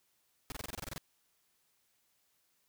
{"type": "noise bursts", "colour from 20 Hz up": "pink", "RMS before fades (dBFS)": -41, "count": 11, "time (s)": [0.5, 0.98], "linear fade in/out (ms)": 0, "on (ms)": 20, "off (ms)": 26, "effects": ["white hiss -75 dBFS RMS until 2.68 s"]}